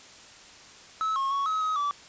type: tone with pitch steps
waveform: triangle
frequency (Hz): 1298 / 1084 / 1113 / 1279 / 1267 / 1155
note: E6 / C#6 / C#6 / D#6 / D#6 / D6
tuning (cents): -27 / -39 / +7 / +47 / +31 / -29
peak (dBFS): -23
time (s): 1.01-1.91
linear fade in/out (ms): 0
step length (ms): 150
effects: white hiss -49 dBFS RMS until 2.08 s + resampled to 16000 Hz